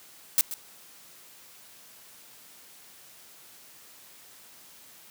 blue noise with echo, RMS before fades -20 dBFS, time 0.38-0.41 s, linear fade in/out 0 ms, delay 130 ms, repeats 1, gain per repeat -14 dB, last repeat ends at 0.54 s, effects white hiss -52 dBFS RMS until 5.1 s + high-pass 100 Hz 12 dB/octave

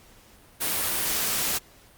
white noise, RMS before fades -26 dBFS, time 0.6-1.59 s, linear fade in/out 20 ms, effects pink hiss -54 dBFS RMS until 1.97 s + Opus 48 kbps

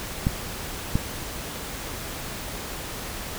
clicks, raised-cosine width 5 ms, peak -8 dBFS, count 2, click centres 0.269 / 0.955 s, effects pink hiss -34 dBFS RMS until 3.38 s

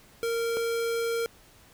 square tone pair in turn, 462.5 / 462.5 Hz, A#4 / A#4, -14 / -14 cents, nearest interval unison, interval 0 cents, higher neither, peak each -27 dBFS, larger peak neither, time 0.23-0.57 / 0.57-1.26 s, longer second, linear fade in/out 0 ms, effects pink hiss -56 dBFS RMS until 1.73 s

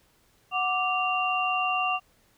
sine tone cluster, 738 / 1174 / 2773 Hz, F#5 / D6 / F7, -5 / -1 / -13 cents, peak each -28 dBFS, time 0.51-2 s, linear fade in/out 50 ms, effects pink hiss -64 dBFS RMS until 2.37 s

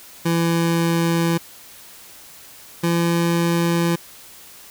25% pulse tone pair in turn, 167.6 / 169.65 Hz, E3 / F3, +29 / -50 cents, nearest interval unison, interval 21 cents, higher second, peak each -13 dBFS, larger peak neither, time 0.25-1.38 / 2.83-3.96 s, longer neither, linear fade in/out 10 ms, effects white hiss -43 dBFS RMS until 4.7 s

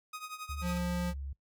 sawtooth tone with tremolo, 1251 Hz, D#6, 9 cents sharp, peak -34 dBFS, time 0.13-0.78 s, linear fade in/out 5 ms, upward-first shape triangle, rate 11 Hz, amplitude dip 85%
sine tone with pitch glide, 73 to 68.9 Hz, D2 to C#2, -10 to -10 cents, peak -37 dBFS, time 0.49-1.33 s, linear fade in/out 5 ms, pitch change -100 cents, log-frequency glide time 0.63-0.82 s
square tone, 176.8 Hz, F3, 22 cents sharp, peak -32 dBFS, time 0.61-1.14 s, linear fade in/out 50 ms
effects noise-tail reverb RT60 0.1 s tail -20 dB re dry

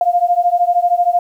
sine beating tone pair, 697 / 710 Hz, F5 / F5, -4 / +28 cents, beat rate 13 Hz, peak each -14 dBFS, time 0.01-1.19 s, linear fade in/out 2 ms, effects 8-bit

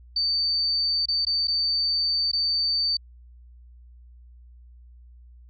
sine tone with dropouts, 4581 Hz, D8, 44 cents flat, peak -21 dBFS, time 0.16-2.97 s, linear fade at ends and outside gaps 5 ms, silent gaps 1.057-1.084 / 1.251-1.267 / 1.473-1.48 / 2.316-2.331 s, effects added 60 Hz sine -46 dBFS peak until 5.49 s

